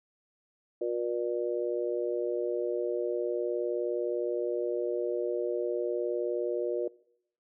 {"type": "harmonic tone", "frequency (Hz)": 119.6, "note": "A#2", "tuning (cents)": 45, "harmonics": [3, 4, 5], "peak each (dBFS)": [-31, -33, -35], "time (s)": [0.81, 6.88], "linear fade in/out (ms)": 5, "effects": ["noise-tail reverb RT60 0.7 s tail -22 dB re dry"]}